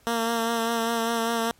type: tone with vibrato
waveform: 10% pulse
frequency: 230 Hz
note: A#3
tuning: 23 cents flat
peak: -15 dBFS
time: 0.07-1.51 s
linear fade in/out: 0 ms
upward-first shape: sine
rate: 5 Hz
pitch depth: 25 cents each way
effects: pink hiss -59 dBFS RMS until 1.59 s + MP3 64 kbps